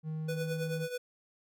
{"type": "tone with pitch glide", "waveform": "triangle", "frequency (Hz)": [156.7, 157.88], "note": ["D#3", "D#3"], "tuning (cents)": [13, 26], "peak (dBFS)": -32, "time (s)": [0.03, 0.88], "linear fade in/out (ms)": 50, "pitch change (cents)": 13, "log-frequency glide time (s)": [0.14, 0.52]}
{"type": "tone with tremolo", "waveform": "square", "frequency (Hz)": 493.9, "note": "B4", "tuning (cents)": 0, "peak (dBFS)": -33, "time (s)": [0.28, 0.98], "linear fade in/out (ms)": 10, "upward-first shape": "triangle", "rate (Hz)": 9.3, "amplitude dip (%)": 75}
{"effects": []}